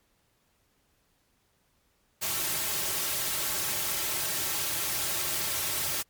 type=noise with comb filter; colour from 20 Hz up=white; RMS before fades=-30 dBFS; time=2.21-6.03 s; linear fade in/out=20 ms; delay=4.1 ms; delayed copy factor=-0.6; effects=pink hiss -70 dBFS RMS until 6.09 s + MP3 96 kbps